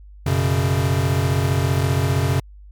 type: chord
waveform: square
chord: F# suspended fourth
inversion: none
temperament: equal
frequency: 92.5 / 123.47 / 138.59 Hz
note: F#2 / B2 / C#3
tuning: 0 / 0 / 0 cents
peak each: -21 / -24 / -21 dBFS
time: 0.26-2.4 s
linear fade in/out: 5 ms
effects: added 50 Hz sine -39 dBFS peak until 2.71 s + MP3 96 kbps